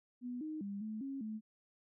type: tone with pitch steps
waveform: sine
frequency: 246.2 / 310.2 / 200.4 / 216.6 / 272.5 / 216.9 Hz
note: B3 / D#4 / G3 / A3 / C#4 / A3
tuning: -5 / -5 / +38 / -27 / -29 / -25 cents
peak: -39 dBFS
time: 0.21-1.41 s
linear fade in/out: 50 ms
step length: 200 ms
effects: none